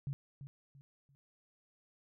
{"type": "tone with echo", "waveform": "sine", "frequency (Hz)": 138.59, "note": "C#3", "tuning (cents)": 0, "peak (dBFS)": -35, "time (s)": [0.07, 0.13], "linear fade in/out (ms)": 0, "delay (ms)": 340, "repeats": 3, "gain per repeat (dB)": -10, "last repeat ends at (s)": 1.15, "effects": []}